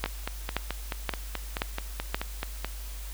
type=two click trains; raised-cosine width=0.3 ms; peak=-14 / -10 dBFS; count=13 / 5; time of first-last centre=0.06-2.646 / 0.04-2.145 s; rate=4.64 / 1.9 Hz; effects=added 50 Hz sine -36 dBFS peak until 3.13 s + white hiss -46 dBFS RMS until 3.13 s